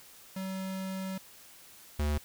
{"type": "tone pair in turn", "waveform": "square", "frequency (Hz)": [190, 74.23], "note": ["F#3", "D2"], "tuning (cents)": [46, 19], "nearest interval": "octave + major third", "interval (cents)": 1627, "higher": "first", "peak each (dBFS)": [-35, -28], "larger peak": "second", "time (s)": [[0.36, 1.18], [1.99, 2.18]], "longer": "first", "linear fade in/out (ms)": 5, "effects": ["white hiss -54 dBFS RMS until 2.24 s"]}